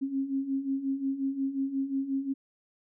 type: beating tone pair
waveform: sine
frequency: 267.4 / 273 Hz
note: C4 / C#4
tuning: +38 / -26 cents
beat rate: 5.6 Hz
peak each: -34 / -29 dBFS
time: 0.01-2.34 s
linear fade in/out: 20 ms
effects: none